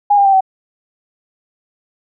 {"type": "tone with pitch steps", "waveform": "sine", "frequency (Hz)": [820, 800.8, 782.1, 763.8], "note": ["G#5", "G5", "G5", "G5"], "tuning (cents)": [-22, 37, -4, -45], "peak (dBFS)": -7, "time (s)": [0.1, 0.408], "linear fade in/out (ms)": 10, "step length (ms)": 77, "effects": []}